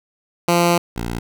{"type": "tone pair in turn", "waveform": "10% pulse", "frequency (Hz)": [172.6, 58.18], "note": ["F3", "A#1"], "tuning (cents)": [-20, -3], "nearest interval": "octave + perfect fifth", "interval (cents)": 1883, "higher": "first", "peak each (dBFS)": [-5, -15], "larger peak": "first", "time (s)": [[0.48, 0.78], [0.96, 1.19]], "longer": "first", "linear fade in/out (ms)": 5, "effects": []}